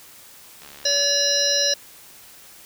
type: click train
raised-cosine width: 0.2 ms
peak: -25 dBFS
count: 31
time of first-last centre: 0.62-1.038 s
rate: 71.7 Hz
type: harmonic tone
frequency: 571 Hz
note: D5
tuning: 49 cents flat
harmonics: 1 / 3 / 5 / 7 / 9 / 10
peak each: -25 / -29 / -31 / -23 / -23 / -23 dBFS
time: 0.85-1.74 s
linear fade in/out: 5 ms
effects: white hiss -46 dBFS RMS until 2.65 s